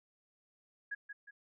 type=tone with echo; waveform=sine; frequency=1663 Hz; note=G#6; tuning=2 cents sharp; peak=-36 dBFS; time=0.91-0.95 s; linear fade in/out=10 ms; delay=180 ms; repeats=2; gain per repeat=-7 dB; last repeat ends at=1.31 s; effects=none